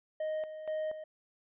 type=tone with tremolo; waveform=triangle; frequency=622.3 Hz; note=D#5; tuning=in tune; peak=-30 dBFS; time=0.2-1.04 s; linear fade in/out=5 ms; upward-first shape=square; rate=2.1 Hz; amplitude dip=65%; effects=resampled to 8000 Hz